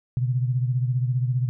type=beating tone pair; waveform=sine; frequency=123.8 / 138.8 Hz; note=B2 / C#3; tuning=+5 / +3 cents; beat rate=15 Hz; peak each=-21 / -28 dBFS; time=0.17-1.49 s; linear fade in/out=0 ms; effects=none